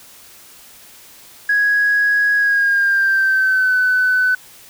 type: tone with pitch glide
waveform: sine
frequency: 1661.2 to 1505.8 Hz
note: G#6 to F#6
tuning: 0 to +30 cents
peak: -11 dBFS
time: 1.49-4.35 s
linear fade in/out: 5 ms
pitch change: -170 cents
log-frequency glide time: 2.36-3.76 s
effects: tanh soft clip ceiling -8 dBFS + white hiss -43 dBFS RMS until 4.69 s